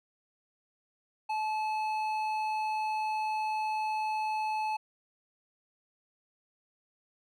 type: tone with hard clipping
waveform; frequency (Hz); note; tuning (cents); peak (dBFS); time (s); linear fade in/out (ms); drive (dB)
triangle; 864; A5; -32; -31; 1.29-4.77; 10; 12
effects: none